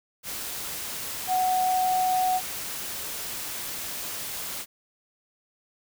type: tone in noise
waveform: sine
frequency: 741 Hz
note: F#5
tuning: 2 cents sharp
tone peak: -21 dBFS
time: 1.27-2.41 s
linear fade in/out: 50 ms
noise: white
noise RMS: -34 dBFS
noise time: 0.23-4.66 s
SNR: +10 dB
effects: none